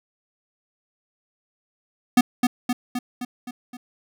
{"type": "tone with echo", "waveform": "square", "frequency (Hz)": 246.9, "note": "B3", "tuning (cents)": 0, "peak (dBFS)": -12, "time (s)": [2.17, 2.21], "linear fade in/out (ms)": 5, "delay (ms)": 260, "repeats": 6, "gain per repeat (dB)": -4, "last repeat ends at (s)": 3.77, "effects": []}